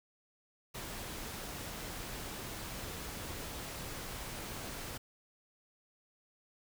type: noise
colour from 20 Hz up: pink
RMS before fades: -43 dBFS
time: 0.74-4.98 s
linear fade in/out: 10 ms
effects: none